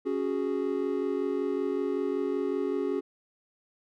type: chord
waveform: triangle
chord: C# suspended fourth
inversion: none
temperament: equal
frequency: 277.2 / 370 / 415.3 Hz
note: C#4 / F#4 / G#4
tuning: 0 / 0 / 0 cents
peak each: -30 / -29 / -29 dBFS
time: 0.05-3.01 s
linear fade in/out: 20 ms
effects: none